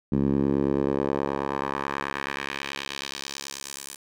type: tone with band-pass filter sweep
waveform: 10% pulse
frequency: 69.3 Hz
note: C#2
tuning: in tune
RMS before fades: -28 dBFS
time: 0.12-3.96 s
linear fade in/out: 5 ms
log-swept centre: 210 to 9500 Hz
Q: 1.3
effects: none